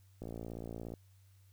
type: click train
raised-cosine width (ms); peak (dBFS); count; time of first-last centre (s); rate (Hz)
2; -30; 42; 0.22-0.938; 57.1
effects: added 96 Hz sine -60 dBFS peak until 1.52 s + white hiss -73 dBFS RMS until 1.52 s